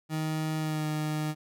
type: tone with pitch glide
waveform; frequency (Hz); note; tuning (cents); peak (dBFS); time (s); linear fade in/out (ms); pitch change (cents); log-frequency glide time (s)
30% pulse; 156.6 to 153.2; D#3 to D#3; +11 to -27; -26; 0.09-1.35; 50; -38; 0.58-0.87
effects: none